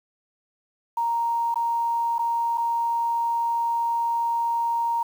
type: tone with dropouts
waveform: sine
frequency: 932.3 Hz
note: A#5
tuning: in tune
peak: -21 dBFS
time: 0.97-5.03 s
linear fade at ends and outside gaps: 5 ms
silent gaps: 1.543-1.557 / 2.183-2.191 / 2.575-2.579 s
effects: 8-bit